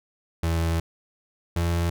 35% pulse tone pair in turn, 82.8 / 85.08 Hz, E2 / F2, +8 / -45 cents, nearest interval unison, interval 47 cents, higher second, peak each -20 dBFS, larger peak neither, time 0.43-0.8 / 1.56-1.9 s, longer first, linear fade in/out 5 ms, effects none

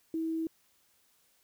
sine tone with quantisation, 323.9 Hz, E4, 30 cents flat, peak -30 dBFS, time 0.14-0.47 s, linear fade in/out 2 ms, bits 10, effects white hiss -69 dBFS RMS until 1.43 s

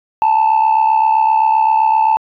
sine tone with amplitude modulation, 880 Hz, A5, in tune, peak -4 dBFS, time 0.22-2.17 s, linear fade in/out 0 ms, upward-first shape sine, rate 67.7 Hz, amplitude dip 75%, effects tanh soft clip ceiling -6 dBFS

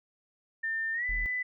sine tone with pitch glide, 1800 to 1997.2 Hz, A6 to B6, +39 to +19 cents, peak -29 dBFS, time 0.63-1.43 s, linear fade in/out 10 ms, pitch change +180 cents, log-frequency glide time 0.93-1.06 s
triangle tone, 39.24 Hz, D#1, 15 cents sharp, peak -30 dBFS, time 1.09-1.26 s, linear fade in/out 0 ms
effects none

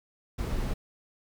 brown noise, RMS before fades -30 dBFS, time 0.38-0.74 s, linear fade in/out 10 ms, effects none

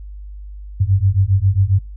sine beating tone pair, 93.4 / 100.8 Hz, F#2 / G2, +17 / +49 cents, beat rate 7.4 Hz, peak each -15 dBFS, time 0.8-1.79 s, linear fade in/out 10 ms, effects noise-tail reverb RT60 0.2 s tail -21 dB re dry + added 50 Hz sine -30 dBFS peak until 1.96 s

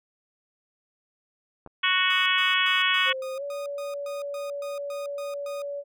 clicks, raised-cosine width 1 ms, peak -27 / -36 dBFS, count 2, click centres 1.663 / 1.674 s
harmonic tone, 370 Hz, F#4, in tune, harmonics 3 / 4 / 5 / 6 / 7 / 8 / 9, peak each -28 / -28 / -28 / -28 / -28 / -28 / -28 dBFS, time 1.83-3.13 s, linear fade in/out 10 ms
sawtooth tone bursts, 1235 Hz, D#6, 13 cents flat, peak -36 dBFS, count 13, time 2.1-5.62 s, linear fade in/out 2 ms, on 160 ms, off 120 ms
sine tone with pitch glide, 525 to 569.2 Hz, C5 to C#5, +6 to +46 cents, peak -30 dBFS, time 3.05-5.84 s, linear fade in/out 50 ms, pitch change +140 cents, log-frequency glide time 3.35-3.43 s
effects none

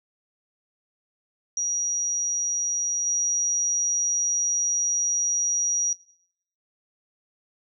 sine tone with level steps, 5760 Hz, F#8, 47 cents flat, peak -23 / -21 dBFS, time 1.57-5.93 s, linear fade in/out 2 ms, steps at 3.06 s, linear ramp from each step 10 ms, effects noise-tail reverb RT60 0.7 s tail -21 dB re dry

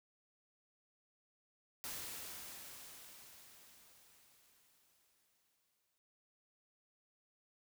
white noise with exponential decay, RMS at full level -44 dBFS, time 1.84-5.98 s, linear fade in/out 0 ms, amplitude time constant 900 ms, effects noise-tail reverb RT60 0.2 s tail -26 dB re dry

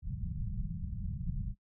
pink low-pass noise, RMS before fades -37 dBFS, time 0.02-1.55 s, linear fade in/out 50 ms, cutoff 200 Hz, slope 96 dB/octave, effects noise-tail reverb RT60 0.1 s tail -18 dB re dry

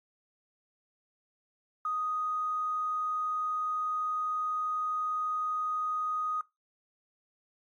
triangle tone with tanh clipping, 1246 Hz, D#6, 2 cents sharp, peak -29 dBFS, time 1.85-6.41 s, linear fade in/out 2 ms, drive 3 dB, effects noise-tail reverb RT60 0.2 s tail -21 dB re dry + AAC 48 kbps

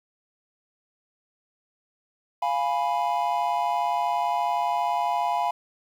triangle chord, F diminished, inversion none, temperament equal, 698.5 / 830.6 / 987.8 Hz, F5 / Ab5 / Cb6, 0 / 0 / 0 cents, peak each -25 dBFS, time 2.42-5.51 s, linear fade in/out 5 ms, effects 9-bit

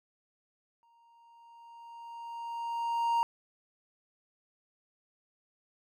triangle tone with exponential growth, 932.3 Hz, A#5, in tune, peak -22 dBFS, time 0.83-3.23 s, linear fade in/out 0 ms, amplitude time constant 520 ms, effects none

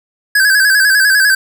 square tone with vibrato, 1613 Hz, G6, 49 cents sharp, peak -8 dBFS, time 0.35-1.35 s, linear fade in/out 5 ms, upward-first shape square, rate 10 Hz, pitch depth 65 cents each way, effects none

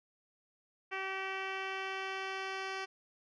10% pulse tone with low-pass filter sweep, 383.8 Hz, G4, 37 cents flat, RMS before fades -39 dBFS, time 0.91-2.86 s, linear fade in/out 20 ms, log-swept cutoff 2600 to 4100 Hz, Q 2.2, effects none

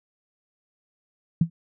sine tone with exponential decay, 166.1 Hz, E3, 13 cents sharp, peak -12 dBFS, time 1.41-1.5 s, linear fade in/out 5 ms, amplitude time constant 19 ms, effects none

